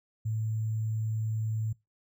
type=tone with sample-and-hold; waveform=sine; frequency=110 Hz; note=A2; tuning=in tune; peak=-28 dBFS; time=0.25-1.73 s; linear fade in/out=10 ms; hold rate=7350 Hz; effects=noise-tail reverb RT60 0.2 s tail -22 dB re dry